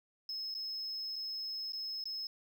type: tone with dropouts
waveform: sine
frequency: 5180 Hz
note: E8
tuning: 31 cents flat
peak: -35 dBFS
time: 0.29-2.27 s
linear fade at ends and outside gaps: 2 ms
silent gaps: 0.542-0.549 / 1.159-1.162 / 1.722-1.732 / 2.04-2.055 s
effects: tanh soft clip ceiling -36 dBFS + 11-bit